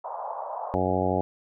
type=band-pass noise; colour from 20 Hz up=white; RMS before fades=-34 dBFS; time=0.04-0.75 s; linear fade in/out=5 ms; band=570 to 1000 Hz; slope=48 dB/octave
type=harmonic tone; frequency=92.5 Hz; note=F#2; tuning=in tune; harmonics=1 / 2 / 3 / 4 / 5 / 6 / 7 / 8 / 9; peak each=-31 / -31 / -31 / -31 / -31 / -31 / -31 / -31 / -31 dBFS; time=0.74-1.21 s; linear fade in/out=0 ms
effects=none